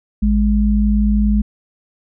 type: tone pair together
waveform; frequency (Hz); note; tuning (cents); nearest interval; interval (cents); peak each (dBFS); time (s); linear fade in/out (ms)
sine; 55.01 / 207.7; A1 / G#3; 0 / 0; octave + major seventh; 2300; -14 / -14; 0.22-1.42; 10
effects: none